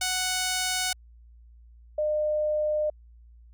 5% pulse / sine tone pair in turn, 740 / 606.2 Hz, F#5 / D#5, 0 / -45 cents, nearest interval minor third, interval 345 cents, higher first, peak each -14 / -23 dBFS, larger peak first, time 0.01-0.93 / 1.98-2.9 s, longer neither, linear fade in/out 5 ms, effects added 58 Hz sine -49 dBFS peak until 3.53 s

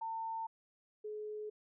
sine tone pair in turn, 900 / 424.7 Hz, A5 / G#4, +39 / +39 cents, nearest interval octave + minor second, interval 1300 cents, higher first, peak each -37 / -40 dBFS, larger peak first, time 0.01-0.47 / 1.04-1.5 s, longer neither, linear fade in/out 10 ms, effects none

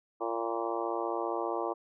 harmonic tone with a mistuned harmonic, 115.1 Hz, A#2, 22 cents flat, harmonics 3 / 4 / 5 / 6 / 7 / 8 / 9 / 10, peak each -36 / -37 / -38 / -39 / -39 / -40 / -41 / -41 dBFS, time 0.2-1.74 s, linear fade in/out 20 ms, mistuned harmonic 8, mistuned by +37 cents, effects none

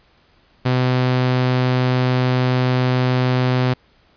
sawtooth tone, 126.9 Hz, B2, 47 cents sharp, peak -11 dBFS, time 0.65-3.74 s, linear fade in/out 10 ms, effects pink hiss -56 dBFS RMS until 4.16 s + resampled to 11025 Hz

